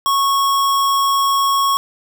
square tone, 1102 Hz, C#6, 11 cents flat, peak -14 dBFS, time 0.06-1.77 s, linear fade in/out 0 ms, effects none

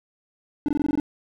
triangle tone bursts, 293.7 Hz, D4, in tune, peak -17 dBFS, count 8, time 0.66-0.999 s, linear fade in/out 0 ms, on 24 ms, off 21 ms, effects none

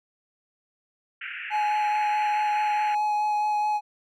white band-pass noise, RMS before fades -36 dBFS, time 1.21-2.95 s, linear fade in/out 5 ms, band 1400 to 2800 Hz, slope 96 dB/octave
triangle tone with vibrato, 842 Hz, G#5, 24 cents sharp, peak -20 dBFS, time 1.5-3.81 s, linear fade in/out 50 ms, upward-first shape sine, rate 4.7 Hz, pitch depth 11 cents each way
effects none

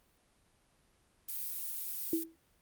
violet noise, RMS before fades -39 dBFS, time 1.28-2.24 s, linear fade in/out 10 ms
sine tone with exponential decay, 327.4 Hz, E4, 12 cents flat, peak -25 dBFS, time 2.13-2.36 s, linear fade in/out 2 ms, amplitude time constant 48 ms
effects pink hiss -70 dBFS RMS until 2.61 s + Opus 32 kbps

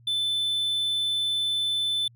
triangle tone, 3520 Hz, A7, in tune, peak -22 dBFS, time 0.07-2.08 s, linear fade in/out 5 ms, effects added 118 Hz sine -52 dBFS peak until 2.15 s

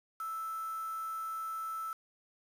sine tone with quantisation, 1318.5 Hz, E6, in tune, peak -36 dBFS, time 0.2-1.93 s, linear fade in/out 2 ms, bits 8, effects resampled to 32000 Hz

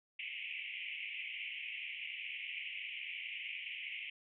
pink band-pass noise, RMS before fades -44 dBFS, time 0.19-4.1 s, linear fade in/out 5 ms, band 2100 to 3000 Hz, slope 96 dB/octave, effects none

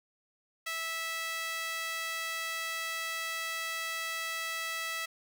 sawtooth tone with high-pass filter, 655 Hz, E5, 11 cents flat, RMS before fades -36 dBFS, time 0.66-5.06 s, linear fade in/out 10 ms, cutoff 1800 Hz, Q 1.5, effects none

